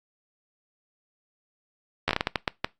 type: slowing click train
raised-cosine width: 0.3 ms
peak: -7 dBFS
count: 10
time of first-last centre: 2.08-2.645 s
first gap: 12 ms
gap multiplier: 1.39
effects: noise-tail reverb RT60 0.2 s tail -22 dB re dry + Opus 48 kbps